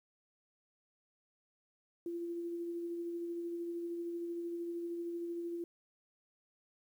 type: tone with tremolo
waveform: sine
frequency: 342 Hz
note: F4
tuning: 36 cents flat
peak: -36 dBFS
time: 2.06-5.64 s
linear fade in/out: 2 ms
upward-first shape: sine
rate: 13 Hz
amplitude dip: 25%
effects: 11-bit